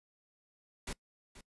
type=noise with echo; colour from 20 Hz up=pink; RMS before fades=-39 dBFS; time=0.87-0.93 s; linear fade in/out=5 ms; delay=480 ms; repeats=1; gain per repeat=-14 dB; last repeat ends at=1.41 s; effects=noise-tail reverb RT60 0.1 s tail -23 dB re dry + resampled to 24000 Hz